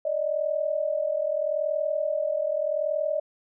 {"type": "tone pair together", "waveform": "sine", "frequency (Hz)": [581.5, 622.3], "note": ["D5", "D#5"], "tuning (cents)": [-17, 0], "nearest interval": "minor second", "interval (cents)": 117, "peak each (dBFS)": [-27, -26], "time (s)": [0.05, 3.2], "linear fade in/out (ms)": 5, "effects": []}